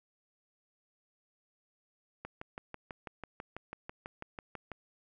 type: click train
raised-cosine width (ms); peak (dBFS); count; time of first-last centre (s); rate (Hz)
0.5; -26; 16; 2.25-4.717; 6.08
effects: none